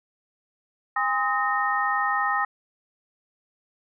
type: tone cluster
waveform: sine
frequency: 811 / 1034 / 1266 / 1842 Hz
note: G#5 / C6 / D#6 / A#6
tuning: -41 / -21 / +30 / -21 cents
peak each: -27 / -30 / -25 / -27 dBFS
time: 0.96-2.45 s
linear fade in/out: 5 ms
effects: none